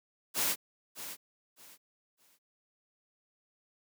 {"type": "noise with echo", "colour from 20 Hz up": "white", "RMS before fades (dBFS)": -30, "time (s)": [0.34, 0.56], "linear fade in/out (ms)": 50, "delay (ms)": 610, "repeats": 3, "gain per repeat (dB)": -12, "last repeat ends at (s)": 2.39, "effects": ["high-pass 150 Hz 12 dB/octave"]}